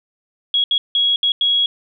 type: tone bursts at uneven times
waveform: sine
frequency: 3322 Hz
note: G#7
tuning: in tune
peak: -13 dBFS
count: 5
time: 0.54-0.64 / 0.71-0.78 / 0.95-1.16 / 1.23-1.32 / 1.41-1.66 s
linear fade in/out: 2 ms
effects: none